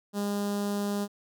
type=tone with notch filter; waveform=sawtooth; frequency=203.3 Hz; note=G#3; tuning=37 cents flat; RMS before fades=-30 dBFS; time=0.13-1.08 s; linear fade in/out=50 ms; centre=2200 Hz; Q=0.91; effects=none